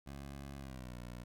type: tone with pitch glide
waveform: 15% pulse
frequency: 69.3 to 60.33 Hz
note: C#2 to B1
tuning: 0 to -40 cents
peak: -39 dBFS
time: 0.06-1.24 s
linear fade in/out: 10 ms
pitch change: -240 cents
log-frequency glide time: 0.57-0.95 s
effects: none